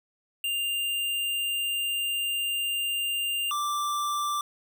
square tone pair in turn, 2796 / 1175.6 Hz, F7 / D6, +1 / +1 cents, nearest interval octave + minor third, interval 1500 cents, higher first, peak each -27 dBFS, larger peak neither, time 0.44-3.51 / 3.51-4.41 s, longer first, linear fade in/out 2 ms, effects none

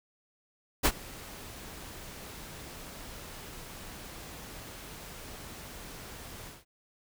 pink noise with ADSR envelope, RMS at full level -22 dBFS, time 0.83-6.65 s, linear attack 26 ms, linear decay 56 ms, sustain -23 dB, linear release 180 ms, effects none

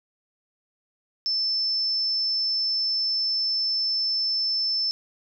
sine tone, 5290 Hz, E8, 5 cents sharp, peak -22 dBFS, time 1.26-4.91 s, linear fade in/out 0 ms, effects none

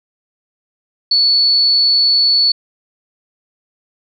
sine tone, 4435 Hz, C#8, in tune, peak -9 dBFS, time 1.11-2.52 s, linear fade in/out 5 ms, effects none

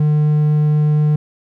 triangle tone, 150.7 Hz, D3, 45 cents sharp, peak -9 dBFS, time 0-1.16 s, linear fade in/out 5 ms, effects none

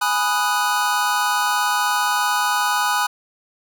square chord, G# minor seventh, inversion none, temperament equal, 830.6 / 987.8 / 1244.5 / 1480 Hz, G#5 / B5 / D#6 / F#6, 0 / 0 / 0 / 0 cents, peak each -24 dBFS, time 0.01-3.07 s, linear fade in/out 10 ms, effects none

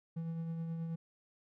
triangle tone with tremolo, 164.81 Hz, E3, in tune, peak -33 dBFS, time 0.16-0.96 s, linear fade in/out 10 ms, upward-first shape triangle, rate 9.4 Hz, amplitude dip 35%, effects none

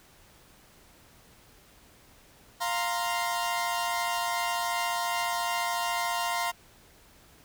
sawtooth chord, F suspended fourth, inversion none, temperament equal, 698.5 / 932.3 / 1046.5 Hz, F5 / Bb5 / C6, 0 / 0 / 0 cents, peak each -28 / -28 / -29 dBFS, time 2.6-6.52 s, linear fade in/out 20 ms, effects pink hiss -57 dBFS RMS until 7.44 s

